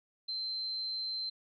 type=tone; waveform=sine; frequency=4107 Hz; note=C8; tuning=33 cents flat; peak=-34 dBFS; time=0.28-1.3 s; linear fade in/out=10 ms; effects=none